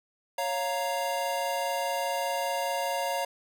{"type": "chord", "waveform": "square", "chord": "Bb minor", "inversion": "first", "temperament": "equal", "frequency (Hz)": [554.4, 698.5, 932.3], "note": ["Db5", "F5", "Bb5"], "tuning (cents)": [0, 0, 0], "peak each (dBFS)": -33, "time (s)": [0.38, 3.25], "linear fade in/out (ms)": 5, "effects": []}